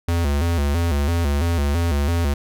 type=tone with vibrato; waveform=square; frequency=77.9 Hz; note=D#2; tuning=3 cents sharp; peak=-18 dBFS; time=0.08-2.34 s; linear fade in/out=5 ms; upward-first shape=square; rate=3 Hz; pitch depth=150 cents each way; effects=none